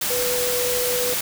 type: tone in noise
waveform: sine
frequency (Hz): 493.9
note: B4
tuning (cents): 0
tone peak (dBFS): -23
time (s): 0.1-1.14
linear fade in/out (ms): 5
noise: white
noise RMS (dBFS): -24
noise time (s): 0.01-1.21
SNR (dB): -2
effects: none